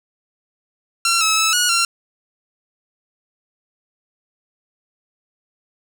10% pulse tone with pitch steps, 1364 / 1296 / 1306 / 1452 / 1370 Hz, F6 / E6 / E6 / F#6 / F6, -41 / -30 / -17 / -33 / -34 cents, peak -6 dBFS, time 1.05-1.85 s, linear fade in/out 2 ms, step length 160 ms, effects none

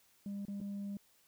sine tone with dropouts, 200.7 Hz, G3, 41 cents sharp, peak -36 dBFS, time 0.26-0.97 s, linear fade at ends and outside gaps 2 ms, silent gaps 0.452-0.482 / 0.603-0.612 s, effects tanh soft clip ceiling -37 dBFS + white hiss -69 dBFS RMS until 1.27 s

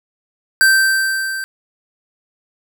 square tone with level ramp, 1560 Hz, G6, 9 cents flat, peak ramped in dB -8 to -23 dBFS, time 0.61-1.44 s, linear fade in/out 0 ms, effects none

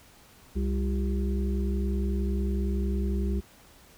harmonic tone with a mistuned harmonic, 65.7 Hz, C2, 8 cents sharp, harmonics 1 / 3 / 5 / 6, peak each -26 / -31 / -38 / -38 dBFS, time 0.55-3.41 s, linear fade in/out 20 ms, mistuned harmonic 5, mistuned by +76 cents, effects pink hiss -55 dBFS RMS until 3.97 s

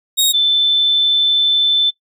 sawtooth / sine tone pair in turn, 3756 / 3528 Hz, A#7 / A7, +12 / +4 cents, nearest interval minor second, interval 108 cents, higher first, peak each -8 / -10 dBFS, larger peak first, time 0.17-0.33 / 0.33-1.91 s, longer second, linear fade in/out 20 ms, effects noise-tail reverb RT60 0.1 s tail -21 dB re dry

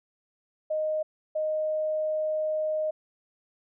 sine tone bursts at uneven times, 620 Hz, D#5, 6 cents flat, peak -25 dBFS, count 2, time 0.7-1.03 / 1.35-2.91 s, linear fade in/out 10 ms, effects none

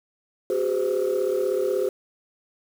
sine tone cluster, 372.8 / 409.1 / 514 Hz, F#4 / G#4 / C5, +13 / -26 / -31 cents, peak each -24 dBFS, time 0.5-1.89 s, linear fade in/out 2 ms, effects tanh soft clip ceiling -16 dBFS + 7-bit

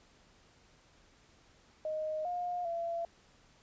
sine tone with pitch steps, 621 / 711 / 677 Hz, D#5 / F5 / E5, -3 / +31 / +46 cents, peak -33 dBFS, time 1.85-3.05 s, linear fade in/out 2 ms, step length 400 ms, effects pink hiss -64 dBFS RMS until 3.62 s + resampled to 16000 Hz

